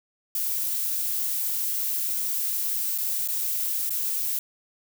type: noise with dropouts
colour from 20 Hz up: violet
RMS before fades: -27 dBFS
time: 0.35-4.39 s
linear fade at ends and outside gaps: 2 ms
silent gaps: 2.979-2.984 / 3.277-3.285 / 3.895-3.905 s
effects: none